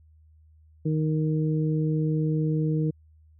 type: harmonic tone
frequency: 155.56 Hz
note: D#3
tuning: in tune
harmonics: 1 / 2 / 3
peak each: -23 / -29 / -33 dBFS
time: 0.85-2.91 s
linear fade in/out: 10 ms
effects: added 78 Hz sine -53 dBFS peak until 3.39 s